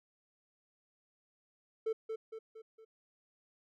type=tone with echo; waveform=triangle; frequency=443.5 Hz; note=A4; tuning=14 cents sharp; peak=-28 dBFS; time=1.86-1.93 s; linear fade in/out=10 ms; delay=230 ms; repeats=4; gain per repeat=-6 dB; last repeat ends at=2.85 s; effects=tanh soft clip ceiling -26 dBFS